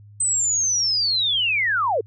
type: linear sweep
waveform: sine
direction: down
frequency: 8250 to 395.9 Hz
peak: -18 dBFS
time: 0.2-2.01 s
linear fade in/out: 5 ms
effects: added 103 Hz sine -43 dBFS peak until 2.06 s